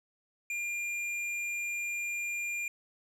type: tone with hard clipping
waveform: sine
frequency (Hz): 2400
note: D7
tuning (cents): +37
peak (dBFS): -34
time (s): 0.5-2.68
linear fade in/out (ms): 2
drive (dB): 8
effects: none